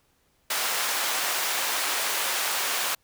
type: high-pass noise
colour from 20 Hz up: pink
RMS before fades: -27 dBFS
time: 0.5-2.95 s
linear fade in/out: 5 ms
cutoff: 850 Hz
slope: 12 dB/octave
effects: pink hiss -67 dBFS RMS until 3.03 s